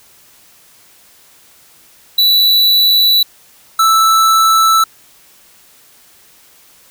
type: tone pair in turn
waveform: square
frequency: 3951 / 1318.5 Hz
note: B7 / E6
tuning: 0 / 0 cents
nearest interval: octave + perfect fifth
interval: 1900 cents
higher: first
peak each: -8 dBFS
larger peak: neither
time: 2.18-3.23 / 3.79-4.84 s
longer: neither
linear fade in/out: 5 ms
effects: white hiss -46 dBFS RMS until 6.9 s